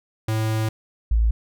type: tone pair in turn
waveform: square / sine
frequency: 110 / 55.78 Hz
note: A2 / A1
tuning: 0 / +24 cents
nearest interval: octave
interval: 1176 cents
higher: first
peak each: -21 / -15 dBFS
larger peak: second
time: 0.28-0.69 / 1.11-1.31 s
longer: first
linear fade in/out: 5 ms
effects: none